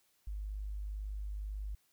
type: tone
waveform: sine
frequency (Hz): 51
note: G#1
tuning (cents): -31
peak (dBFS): -37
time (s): 0.27-1.75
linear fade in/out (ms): 5
effects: white hiss -73 dBFS RMS until 1.92 s